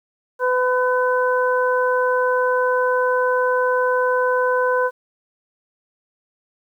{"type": "harmonic tone", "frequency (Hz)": 503, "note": "B4", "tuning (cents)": 32, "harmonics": [1, 2, 3], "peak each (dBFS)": [-18, -21, -23], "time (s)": [0.39, 4.91], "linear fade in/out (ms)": 50, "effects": ["9-bit"]}